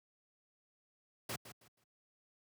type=noise with echo; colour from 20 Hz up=pink; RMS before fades=-40 dBFS; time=1.29-1.36 s; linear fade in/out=5 ms; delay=160 ms; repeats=3; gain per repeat=-12 dB; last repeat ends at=1.84 s; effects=high-pass 100 Hz 12 dB/octave